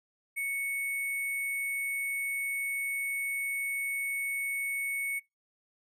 sine tone with sample-and-hold, 2217 Hz, C#7, in tune, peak -30 dBFS, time 0.36-5.2 s, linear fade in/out 20 ms, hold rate 11025 Hz, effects noise-tail reverb RT60 0.2 s tail -23 dB re dry + resampled to 32000 Hz

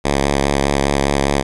5% pulse tone with vibrato, 70 Hz, C#2, 18 cents sharp, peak -3 dBFS, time 0.04-1.43 s, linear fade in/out 20 ms, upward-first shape square, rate 4.9 Hz, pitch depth 23 cents each way, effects resampled to 24000 Hz

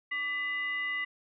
sine tone with frequency modulation, 2000 Hz, B6, 21 cents sharp, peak -30 dBFS, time 0.11-1.05 s, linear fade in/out 10 ms, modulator 848 Hz, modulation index 0.5, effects none

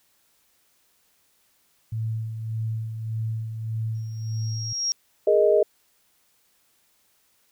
sine tone with tremolo, 111.4 Hz, A2, 22 cents sharp, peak -24 dBFS, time 1.92-4.73 s, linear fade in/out 5 ms, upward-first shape sine, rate 1.7 Hz, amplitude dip 50%
sine tone with exponential growth, 5600 Hz, F8, 4 cents sharp, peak -20 dBFS, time 3.95-4.92 s, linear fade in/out 0 ms, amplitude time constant 210 ms
sine chord, Ab suspended second, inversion none, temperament equal, 415.3 / 466.2 / 622.3 Hz, Ab4 / Bb4 / Eb5, 0 / 0 / 0 cents, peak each -19 / -22 / -19 dBFS, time 5.27-5.63 s, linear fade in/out 5 ms
effects white hiss -65 dBFS RMS until 7.51 s

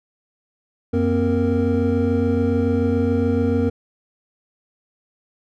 triangle tone cluster, 91.6 / 236.6 / 263.6 / 465.3 Hz, F#2 / A#3 / C4 / A#4, -17 / +26 / +13 / -3 cents, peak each -20 dBFS, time 0.93-3.7 s, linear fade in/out 10 ms, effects none

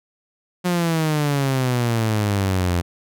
sawtooth exponential sweep, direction down, 180.8 to 85.4 Hz, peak -14 dBFS, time 0.64-2.82 s, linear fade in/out 20 ms, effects none

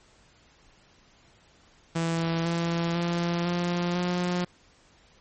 sawtooth tone with pitch steps, 165.7 / 168.69 / 171.74 / 174.84 / 178 Hz, E3 / E3 / F3 / F3 / F3, +9 / +40 / -29 / +2 / +33 cents, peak -21 dBFS, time 1.95-4.45 s, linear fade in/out 10 ms, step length 500 ms, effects pink hiss -59 dBFS RMS until 5.2 s + MP3 32 kbps

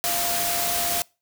sine tone in noise, 695 Hz, F5, 9 cents flat, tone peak -29 dBFS, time 0.04-1.02 s, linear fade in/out 0 ms, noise white, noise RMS -25 dBFS, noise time 0.04-1.02 s, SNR -7 dB, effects noise-tail reverb RT60 0.3 s tail -25 dB re dry

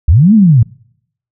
sine linear two-way sweep, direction up then down, 60.2 to 229.2 to 103.3 Hz, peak -3 dBFS, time 0.08-0.63 s, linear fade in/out 5 ms, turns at 0.34 s, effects noise-tail reverb RT60 0.7 s tail -25 dB re dry

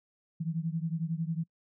sine beating tone pair, 160 / 171 Hz, D#3 / F3, +49 / -36 cents, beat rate 11 Hz, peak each -32 / -34 dBFS, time 0.4-1.44 s, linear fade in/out 10 ms, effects noise-tail reverb RT60 0.1 s tail -26 dB re dry

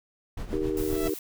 brown noise with tremolo, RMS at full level -32 dBFS, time 0.37-1.1 s, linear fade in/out 5 ms, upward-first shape sine, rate 7.5 Hz, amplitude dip 60%
sine chord, Eb major, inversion none, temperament just, 311.1 / 388.9 / 466.7 Hz, Eb4 / G4 / Bb4, 0 / -14 / +2 cents, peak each -30 / -29 / -33 dBFS, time 0.53-1.14 s, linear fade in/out 0 ms
sawtooth tone with exponential growth, 661 Hz, E5, 5 cents sharp, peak -26 dBFS, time 0.7-1.08 s, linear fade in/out 5 ms, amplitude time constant 82 ms
blue noise, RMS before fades -40 dBFS, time 0.77-1.19 s, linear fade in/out 2 ms
effects none

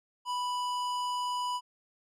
triangle tone with hard clipping, 987.8 Hz, B5, in tune, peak -32 dBFS, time 0.25-1.61 s, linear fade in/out 50 ms, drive 18 dB, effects none

